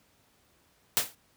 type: noise with exponential decay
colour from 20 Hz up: white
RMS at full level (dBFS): -21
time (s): 0.97-1.15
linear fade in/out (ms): 0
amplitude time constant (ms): 37
effects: pink hiss -66 dBFS RMS until 1.36 s + high-pass 60 Hz 12 dB/octave